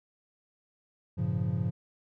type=chord; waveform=triangle; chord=G half-diminished seventh; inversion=none; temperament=equal with one note detuned; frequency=98 / 113.94 / 138.59 / 174.61 Hz; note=G2 / Bb2 / Db3 / F3; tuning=0 / -39 / 0 / 0 cents; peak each=-31 dBFS; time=1.17-1.71 s; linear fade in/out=20 ms; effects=none